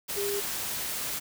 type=tone in noise; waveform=sine; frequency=403.8 Hz; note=G#4; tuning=49 cents flat; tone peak=-29 dBFS; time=0.16-0.41 s; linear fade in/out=20 ms; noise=white; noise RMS=-33 dBFS; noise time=0.08-1.2 s; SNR=+1 dB; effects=none